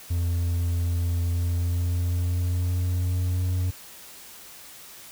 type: tone with pitch glide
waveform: triangle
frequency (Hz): 86.1 to 90.8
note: F2 to F#2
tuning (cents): -24 to -32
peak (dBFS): -20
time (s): 0.1-3.71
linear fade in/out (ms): 10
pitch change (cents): +92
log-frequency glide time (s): 1.26-3.52
effects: white hiss -45 dBFS RMS until 5.11 s